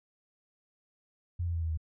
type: tone with pitch steps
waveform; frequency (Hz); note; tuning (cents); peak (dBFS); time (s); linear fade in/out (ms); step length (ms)
sine; 87.31 / 85.22 / 83.17 / 81.18 / 79.24; F2 / F2 / E2 / E2 / D#2; 0 / -42 / +16 / -26 / +32; -29; 1.39-1.775; 10; 77
effects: none